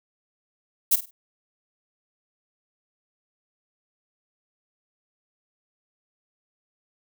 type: noise with echo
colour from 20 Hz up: violet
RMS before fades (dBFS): -18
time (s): 0.91-0.96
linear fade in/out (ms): 10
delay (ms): 50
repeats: 3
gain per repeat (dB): -12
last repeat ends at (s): 1.11
effects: none